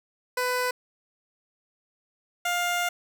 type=tone pair in turn; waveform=15% pulse; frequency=499.5 / 704 Hz; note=B4 / F5; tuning=+20 / +14 cents; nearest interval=tritone; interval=594 cents; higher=second; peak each=-18 dBFS; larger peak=neither; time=0.37-0.71 / 2.45-2.89 s; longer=second; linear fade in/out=5 ms; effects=none